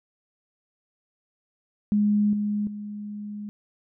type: tone with level steps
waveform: sine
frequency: 207.7 Hz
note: G#3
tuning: in tune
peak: -18 / -23 / -32 dBFS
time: 1.92-3.49 s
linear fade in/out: 0 ms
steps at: 2.33 / 2.67 s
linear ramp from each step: 2 ms
effects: none